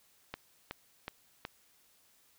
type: click train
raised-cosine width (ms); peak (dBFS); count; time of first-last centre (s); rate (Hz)
0.3; -22; 4; 0.34-1.451; 2.7
effects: white hiss -67 dBFS RMS until 2.38 s